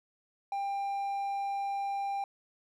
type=tone; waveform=triangle; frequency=795 Hz; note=G5; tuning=24 cents sharp; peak=-29 dBFS; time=0.52-2.24 s; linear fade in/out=2 ms; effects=none